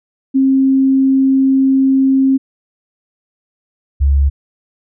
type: tone pair in turn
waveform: sine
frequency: 267.4 / 69.71 Hz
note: C4 / C#2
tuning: +38 / +10 cents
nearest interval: octave + major seventh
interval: 2328 cents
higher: first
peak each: -8 dBFS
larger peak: neither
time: 0.34-2.38 / 4-4.3 s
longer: first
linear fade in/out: 20 ms
effects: none